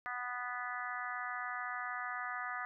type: harmonic tone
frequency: 246.9 Hz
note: B3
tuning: in tune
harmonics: 3 / 4 / 5 / 6 / 7 / 8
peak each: -45 / -49 / -42 / -45 / -44 / -46 dBFS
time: 0.06-2.65 s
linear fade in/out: 0 ms
effects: none